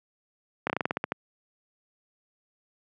slowing click train, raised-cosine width 0.5 ms, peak -11 dBFS, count 10, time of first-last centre 0.67-1.12 s, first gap 28 ms, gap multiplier 1.14, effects high-pass 150 Hz 12 dB/octave

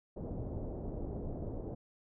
pink low-pass noise, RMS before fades -40 dBFS, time 0.16-1.75 s, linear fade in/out 10 ms, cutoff 600 Hz, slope 24 dB/octave, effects none

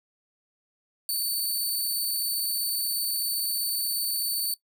10% pulse tone, 4517 Hz, C#8, 32 cents sharp, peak -19 dBFS, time 1.09-4.54 s, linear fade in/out 2 ms, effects noise-tail reverb RT60 0.1 s tail -21 dB re dry

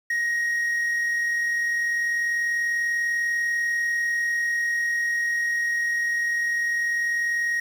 triangle tone with amplitude modulation, 1881 Hz, A#6, 15 cents sharp, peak -19 dBFS, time 0.1-7.6 s, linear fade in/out 5 ms, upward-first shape sine, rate 40.2 Hz, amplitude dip 25%, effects 8-bit

